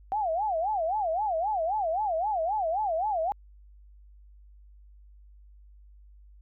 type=tone with vibrato; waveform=sine; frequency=744 Hz; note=F#5; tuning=9 cents sharp; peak=-25 dBFS; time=0.12-3.32 s; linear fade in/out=0 ms; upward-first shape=sine; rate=3.8 Hz; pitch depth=270 cents each way; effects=added 50 Hz sine -50 dBFS peak until 6.41 s